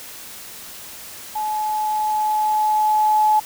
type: tone with level ramp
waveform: sine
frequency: 855 Hz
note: A5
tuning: 50 cents flat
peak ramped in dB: -21 to -12 dBFS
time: 1.35-3.4 s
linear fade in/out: 10 ms
effects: white hiss -37 dBFS RMS until 3.45 s